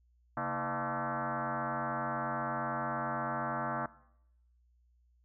sine tone with frequency modulation, 233.1 Hz, A#3, in tune, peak -32 dBFS, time 0.37-3.86 s, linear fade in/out 2 ms, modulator 185 Hz, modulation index 7.1, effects noise-tail reverb RT60 0.8 s tail -20 dB re dry + added 60 Hz sine -65 dBFS peak until 5.24 s

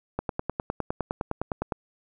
click train, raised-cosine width 1 ms, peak -13 dBFS, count 16, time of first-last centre 0.19-1.722 s, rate 9.79 Hz, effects none

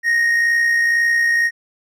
triangle tone with amplitude modulation, 1864.7 Hz, A#6, in tune, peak -10 dBFS, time 0.03-1.51 s, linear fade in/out 50 ms, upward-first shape sine, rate 62 Hz, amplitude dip 35%, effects none

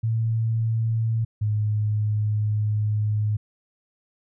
sine tone pair in turn, 112.9 / 106.05 Hz, A2 / G#2, +45 / +37 cents, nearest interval minor second, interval 108 cents, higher first, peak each -20 dBFS, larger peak neither, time 0.03-1.25 / 1.41-3.37 s, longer second, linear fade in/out 10 ms, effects none

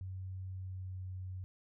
sine tone with pitch glide, 93.8 to 92.83 Hz, F#2 to F#2, +24 to +6 cents, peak -40 dBFS, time 0.01-1.44 s, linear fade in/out 0 ms, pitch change -18 cents, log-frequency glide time 0.48-1.03 s, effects none

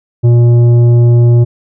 triangle tone with tanh clipping, 119.3 Hz, A#2, 41 cents sharp, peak -5 dBFS, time 0.23-1.45 s, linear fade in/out 20 ms, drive 13 dB, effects none

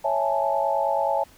sine chord, A major seventh, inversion first, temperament equal, 554.4 / 659.3 / 830.6 / 880 Hz, C#5 / E5 / G#5 / A5, 0 / 0 / 0 / 0 cents, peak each -26 dBFS, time 0.04-1.24 s, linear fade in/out 10 ms, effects pink hiss -53 dBFS RMS until 1.37 s

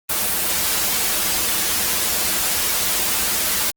white noise with comb filter, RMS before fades -20 dBFS, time 0.09-3.71 s, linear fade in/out 10 ms, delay 7.4 ms, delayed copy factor -0.65, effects Opus 24 kbps

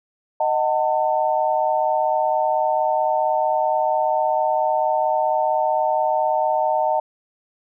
sine chord, D# diminished, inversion none, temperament just, 622.3 / 746.7 / 896 Hz, D#5 / F#5 / A5, 0 / +16 / +31 cents, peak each -21 / -22 / -21 dBFS, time 0.4-7 s, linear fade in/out 5 ms, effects none

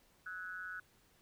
sine tone with amplitude modulation, 1479 Hz, F#6, 1 cent flat, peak -38 dBFS, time 0.26-0.8 s, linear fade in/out 5 ms, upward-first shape sine, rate 182 Hz, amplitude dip 85%, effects pink hiss -69 dBFS RMS until 1.21 s

